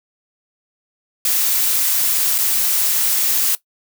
blue noise with dropouts, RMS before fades -17 dBFS, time 1.25-3.55 s, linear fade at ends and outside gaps 1 ms, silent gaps 2.381-2.386 s, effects noise-tail reverb RT60 0.1 s tail -17 dB re dry

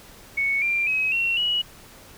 sine tone with pitch steps, 2217 / 2376 / 2547 / 2729 / 2925 Hz, C#7 / D7 / D#7 / F7 / F#7, 0 / +20 / +40 / -41 / -21 cents, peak -20 dBFS, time 0.37-1.62 s, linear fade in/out 10 ms, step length 250 ms, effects pink hiss -47 dBFS RMS until 2.17 s

